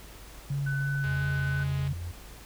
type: tone with vibrato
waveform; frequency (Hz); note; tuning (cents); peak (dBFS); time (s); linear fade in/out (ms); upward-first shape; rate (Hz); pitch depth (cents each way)
sine; 139.2; C#3; +8; -27; 0.5-1.93; 5; sine; 2.9; 15
type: tone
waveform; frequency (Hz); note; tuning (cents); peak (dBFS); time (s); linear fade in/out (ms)
sine; 1501; F#6; +24; -33; 0.66-1.64; 10
type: click train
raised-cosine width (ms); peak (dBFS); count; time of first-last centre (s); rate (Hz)
0.3; -29; 175; 1.04-1.877; 208
type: tone with pitch glide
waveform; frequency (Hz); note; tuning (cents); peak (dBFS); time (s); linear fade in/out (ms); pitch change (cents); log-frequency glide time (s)
sine; 86.3 to 86.85; F2 to F2; -20 to -9; -33; 1.05-2.12; 10; +11; 1.46-1.64
effects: added 50 Hz sine -48 dBFS peak until 2.45 s + pink hiss -49 dBFS RMS until 2.45 s